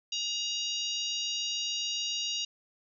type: harmonic tone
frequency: 947 Hz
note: A#5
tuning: 27 cents sharp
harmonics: 3 / 4 / 5 / 6 / 7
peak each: -34 / -36 / -38 / -40 / -41 dBFS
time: 0.12-2.45 s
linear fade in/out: 5 ms
effects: none